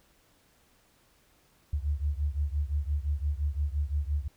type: beating tone pair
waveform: sine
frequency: 70.8 / 76.6 Hz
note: C#2 / D#2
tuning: +37 / -27 cents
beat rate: 5.8 Hz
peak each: -29 / -31 dBFS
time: 1.73-4.28 s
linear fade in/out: 5 ms
effects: pink hiss -65 dBFS RMS until 4.36 s